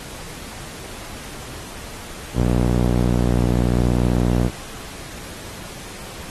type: tone with band-pass filter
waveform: sawtooth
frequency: 60.5 Hz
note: B1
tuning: 35 cents flat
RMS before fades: -18 dBFS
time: 2.34-4.51 s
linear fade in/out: 50 ms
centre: 200 Hz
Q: 0.69
effects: pink hiss -36 dBFS RMS until 6.3 s + AAC 32 kbps